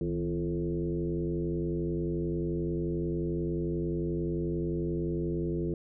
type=tone with frequency modulation; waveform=sine; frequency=251.2 Hz; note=B3; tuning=30 cents sharp; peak=-28 dBFS; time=0.01-5.74 s; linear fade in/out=2 ms; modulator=91.3 Hz; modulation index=1.9; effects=none